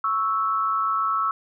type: tone pair together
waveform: sine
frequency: 1108.8 / 1317 Hz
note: C#6 / E6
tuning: 0 / -2 cents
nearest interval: minor third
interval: 298 cents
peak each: -25 / -22 dBFS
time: 0.04-1.31 s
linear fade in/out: 2 ms
effects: none